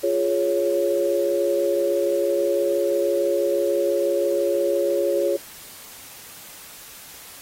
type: chord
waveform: sine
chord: Db major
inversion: first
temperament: equal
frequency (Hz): 349.2 / 415.3 / 554.4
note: F4 / Ab4 / Db5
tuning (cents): 0 / 0 / 0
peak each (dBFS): -24 / -24 / -21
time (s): 0.03-5.37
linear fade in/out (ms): 10
effects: white hiss -42 dBFS RMS until 7.41 s + AAC 48 kbps